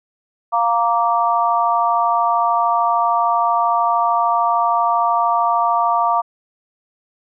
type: chord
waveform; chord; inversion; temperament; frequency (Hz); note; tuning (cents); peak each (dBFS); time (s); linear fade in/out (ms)
sine; Bb major; second; just; 699.2 / 932.3 / 1165.4; F5 / Bb5 / D6; +2 / 0 / -14; -18; 0.52-6.22; 20
effects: none